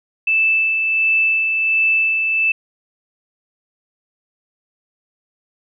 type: tone with tremolo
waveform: sine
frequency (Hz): 2637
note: E7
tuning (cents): 0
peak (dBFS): -12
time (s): 0.27-2.52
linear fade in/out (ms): 5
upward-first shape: sine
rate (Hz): 1.4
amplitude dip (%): 35
effects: none